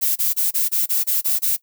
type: noise bursts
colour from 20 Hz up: violet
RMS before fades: -19 dBFS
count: 9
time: 0.01-1.568 s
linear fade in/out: 20 ms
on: 150 ms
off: 26 ms
effects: noise-tail reverb RT60 0.1 s tail -18 dB re dry